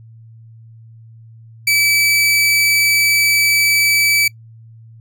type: tone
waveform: sawtooth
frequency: 2303 Hz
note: D7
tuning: 34 cents flat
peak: -8 dBFS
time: 1.67-4.28 s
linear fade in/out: 5 ms
effects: noise-tail reverb RT60 0.1 s tail -24 dB re dry + added 113 Hz sine -38 dBFS peak until 5 s